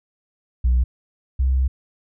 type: tone pair in turn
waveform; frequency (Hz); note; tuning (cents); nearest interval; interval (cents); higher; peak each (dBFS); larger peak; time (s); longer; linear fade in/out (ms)
sine; 61.74 / 65.41; B1 / C2; 0 / 0; minor second; 100; second; -12 / -14; first; 0.64-0.84 / 1.39-1.68; second; 10
effects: tanh soft clip ceiling -12 dBFS